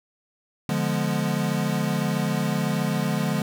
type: chord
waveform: square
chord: D diminished seventh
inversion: none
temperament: equal with one note detuned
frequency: 146.83 / 174.61 / 208.4 / 246.9 Hz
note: D3 / F3 / Ab3 / Cb4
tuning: 0 / 0 / +6 / 0 cents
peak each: -28 / -28 / -28 / -32 dBFS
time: 0.69-3.42 s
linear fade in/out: 2 ms
effects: none